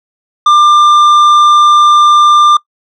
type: tone with tanh clipping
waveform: sine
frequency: 1193 Hz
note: D6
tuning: 27 cents sharp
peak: -4 dBFS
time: 0.46-2.57 s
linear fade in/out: 5 ms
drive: 8 dB
effects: noise-tail reverb RT60 0.1 s tail -23 dB re dry